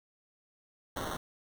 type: noise with sample-and-hold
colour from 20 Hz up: white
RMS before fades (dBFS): -37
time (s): 0.96-1.17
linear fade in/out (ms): 5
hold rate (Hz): 2450
effects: none